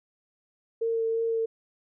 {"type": "tone with vibrato", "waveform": "sine", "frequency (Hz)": 454.2, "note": "A#4", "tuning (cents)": -45, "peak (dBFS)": -24, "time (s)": [0.81, 1.46], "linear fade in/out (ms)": 10, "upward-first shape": "sine", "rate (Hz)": 2.9, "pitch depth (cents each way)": 12, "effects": []}